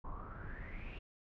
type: noise with low-pass filter sweep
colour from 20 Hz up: brown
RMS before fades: -45 dBFS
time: 0.04-0.99 s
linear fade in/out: 10 ms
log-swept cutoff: 1000 to 2800 Hz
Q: 9.3
effects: none